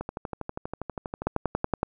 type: two click trains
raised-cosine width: 1 ms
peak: -18 / -10 dBFS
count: 16 / 7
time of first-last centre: 0.01-1.22 / 1.27-1.831 s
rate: 12.4 / 10.7 Hz
effects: none